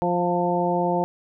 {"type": "harmonic tone with a mistuned harmonic", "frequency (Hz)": 175.4, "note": "F3", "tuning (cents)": 8, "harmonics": [1, 2, 3, 4, 5], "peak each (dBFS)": [-26, -26, -26, -26, -26], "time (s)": [0.02, 1.04], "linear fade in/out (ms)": 0, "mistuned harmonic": 5, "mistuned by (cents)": 24, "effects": []}